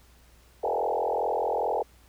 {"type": "tone with frequency modulation", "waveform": "sine", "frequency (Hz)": 647, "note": "E5", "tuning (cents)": -32, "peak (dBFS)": -24, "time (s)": [0.63, 1.83], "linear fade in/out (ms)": 10, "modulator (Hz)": 42.4, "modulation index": 5.4, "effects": ["added 60 Hz sine -56 dBFS peak until 2.08 s", "pink hiss -60 dBFS RMS until 2.08 s"]}